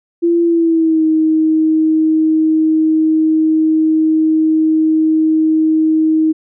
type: tone with pitch glide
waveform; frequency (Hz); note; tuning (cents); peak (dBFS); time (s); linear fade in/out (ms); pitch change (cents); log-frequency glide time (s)
sine; 340.1 to 315.5; F4 to D#4; -46 to +24; -9; 0.22-6.33; 20; -130; 0.43-1.04
effects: none